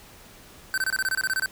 square tone bursts, 1541 Hz, G6, 30 cents flat, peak -23 dBFS, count 12, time 0.74-1.459 s, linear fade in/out 0 ms, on 37 ms, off 25 ms, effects pink hiss -49 dBFS RMS until 1.51 s

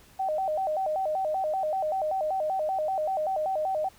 sine tone with vibrato, 687 Hz, F5, 29 cents flat, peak -25 dBFS, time 0.19-3.89 s, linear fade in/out 10 ms, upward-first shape square, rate 5.2 Hz, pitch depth 190 cents each way, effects pink hiss -56 dBFS RMS until 3.98 s

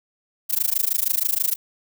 violet noise with amplitude modulation, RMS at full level -18 dBFS, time 0.49-1.56 s, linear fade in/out 20 ms, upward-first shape sine, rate 26.3 Hz, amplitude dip 100%, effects none

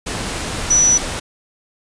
sine tone in noise, 5920 Hz, F#8, in tune, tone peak -10 dBFS, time 0.7-0.98 s, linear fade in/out 10 ms, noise pink, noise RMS -24 dBFS, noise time 0.06-1.2 s, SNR +11 dB, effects resampled to 22050 Hz

